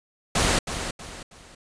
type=noise with echo; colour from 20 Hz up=pink; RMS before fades=-21 dBFS; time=0.35-0.59 s; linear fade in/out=5 ms; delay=320 ms; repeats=3; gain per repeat=-9 dB; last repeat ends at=1.55 s; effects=resampled to 22050 Hz